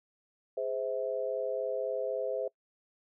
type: chord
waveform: sine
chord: Ab augmented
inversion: none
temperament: just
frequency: 415.3 / 519.1 / 648.9 Hz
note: Ab4 / C5 / E5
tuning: 0 / -14 / -27 cents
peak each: -37 / -33 / -36 dBFS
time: 0.57-2.48 s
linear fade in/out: 5 ms
effects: noise-tail reverb RT60 0.1 s tail -24 dB re dry